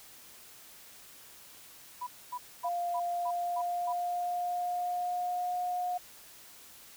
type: tone bursts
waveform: sine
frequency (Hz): 987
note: B5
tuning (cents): -1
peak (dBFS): -34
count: 7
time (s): 2.01-3.93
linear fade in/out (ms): 10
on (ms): 60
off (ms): 250
type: tone with pitch glide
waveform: sine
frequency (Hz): 698.5 to 718.6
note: F5 to F5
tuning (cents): 0 to +49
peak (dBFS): -30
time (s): 2.64-5.98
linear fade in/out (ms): 10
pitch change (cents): +49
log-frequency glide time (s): 3.05-5.57
effects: white hiss -53 dBFS RMS until 6.96 s